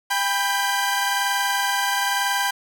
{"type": "tone cluster", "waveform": "sawtooth", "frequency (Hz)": [799, 991, 1577], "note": ["G5", "B5", "G6"], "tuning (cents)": [33, 6, 10], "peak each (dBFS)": -21, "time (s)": [0.1, 2.51], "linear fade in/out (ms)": 10, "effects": []}